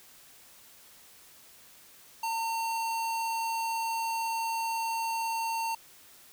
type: tone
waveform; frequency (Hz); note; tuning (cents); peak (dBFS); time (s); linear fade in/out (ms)
square; 909; A#5; -44; -30; 2.23-5.75; 5
effects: white hiss -55 dBFS RMS until 6.32 s